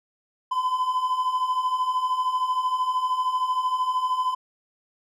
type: beating tone pair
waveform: triangle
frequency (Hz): 1005 / 1018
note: B5 / C6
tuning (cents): +30 / -48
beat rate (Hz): 13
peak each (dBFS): -27 / -21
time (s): 0.51-4.35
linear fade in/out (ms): 10
effects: none